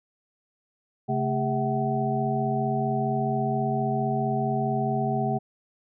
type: tone cluster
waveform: sine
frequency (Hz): 136.3 / 220.7 / 402.4 / 659 / 754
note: C#3 / A3 / G4 / E5 / F#5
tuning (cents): -29 / +5 / +45 / -1 / +32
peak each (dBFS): -28 / -29 / -31 / -33 / -28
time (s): 1.08-5.39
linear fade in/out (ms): 20
effects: none